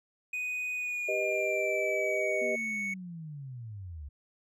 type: tone with pitch glide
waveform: triangle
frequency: 2489 to 2217 Hz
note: D#7 to C#7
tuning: 0 to 0 cents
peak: -30 dBFS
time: 0.33-2.94 s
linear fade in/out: 5 ms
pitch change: -200 cents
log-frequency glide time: 0.74-2.47 s
type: chord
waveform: sine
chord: G augmented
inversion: none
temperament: equal with one note detuned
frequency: 394.3 / 493.9 / 622.3 Hz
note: G4 / B4 / D#5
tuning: +10 / 0 / 0 cents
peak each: -34 / -36 / -31 dBFS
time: 1.08-2.56 s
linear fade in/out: 10 ms
type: linear sweep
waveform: sine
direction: down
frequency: 246.9 to 67.1 Hz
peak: -39 dBFS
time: 2.41-4.09 s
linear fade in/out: 10 ms
effects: none